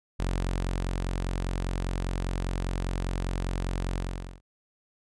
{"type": "tone with ADSR envelope", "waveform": "sawtooth", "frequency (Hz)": 45, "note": "F#1", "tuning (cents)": -47, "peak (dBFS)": -22, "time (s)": [0.19, 4.41], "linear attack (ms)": 13, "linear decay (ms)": 760, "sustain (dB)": -2, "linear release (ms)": 450, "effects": ["resampled to 24000 Hz"]}